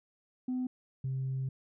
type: tone pair in turn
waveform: sine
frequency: 253.5 / 132.36 Hz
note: B3 / C3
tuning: +45 / +20 cents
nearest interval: major seventh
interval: 1125 cents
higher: first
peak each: -29 / -30 dBFS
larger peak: first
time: 0.48-0.67 / 1.04-1.49 s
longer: second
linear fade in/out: 5 ms
effects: tanh soft clip ceiling -28 dBFS